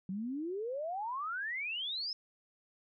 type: exponential sweep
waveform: sine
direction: up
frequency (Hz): 181.5 to 5280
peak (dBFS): -35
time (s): 0.09-2.13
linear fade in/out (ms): 2
effects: none